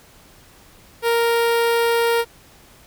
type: tone with notch filter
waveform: sawtooth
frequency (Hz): 466.2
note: A#4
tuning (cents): 0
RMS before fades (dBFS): -18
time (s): 1.02-2.25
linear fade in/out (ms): 50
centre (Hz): 6700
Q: 1.4
effects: pink hiss -49 dBFS RMS until 2.86 s